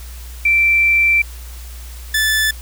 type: tone pair in turn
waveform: sine / sawtooth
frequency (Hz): 2343 / 1746.7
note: D7 / A6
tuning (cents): -5 / -13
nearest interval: perfect fourth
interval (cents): 508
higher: first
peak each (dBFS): -10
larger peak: neither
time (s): 0.45-1.22 / 2.14-2.51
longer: first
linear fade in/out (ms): 5
effects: added 60 Hz sine -30 dBFS peak until 2.61 s + white hiss -40 dBFS RMS until 2.61 s